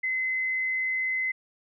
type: tone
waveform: sine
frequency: 2046 Hz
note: C7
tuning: 39 cents flat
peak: -25 dBFS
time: 0.03-1.32 s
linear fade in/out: 10 ms
effects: none